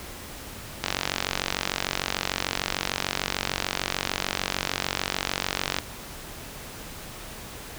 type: click train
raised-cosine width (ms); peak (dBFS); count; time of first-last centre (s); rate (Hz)
0.2; -6; 232; 0.84-5.786; 46.7
effects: pink hiss -40 dBFS RMS until 7.78 s